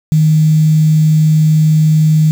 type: tone with quantisation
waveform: sine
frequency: 155.56 Hz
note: D#3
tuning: in tune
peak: -6 dBFS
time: 0.12-2.31 s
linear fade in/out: 0 ms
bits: 5
effects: none